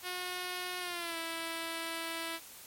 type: tone with pitch glide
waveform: 5% pulse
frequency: 361.7 to 329.8 Hz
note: F#4 to E4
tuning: -39 to +1 cents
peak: -25 dBFS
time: 0.02-2.4 s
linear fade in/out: 50 ms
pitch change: -160 cents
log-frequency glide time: 0.8-1.17 s
effects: white hiss -51 dBFS RMS until 2.66 s + MP3 64 kbps